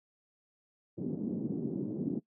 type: band-pass noise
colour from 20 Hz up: pink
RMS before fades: -35 dBFS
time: 0.97-2.2 s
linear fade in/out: 20 ms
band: 170 to 320 Hz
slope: 24 dB/octave
effects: noise-tail reverb RT60 0.1 s tail -22 dB re dry + high-pass 100 Hz 12 dB/octave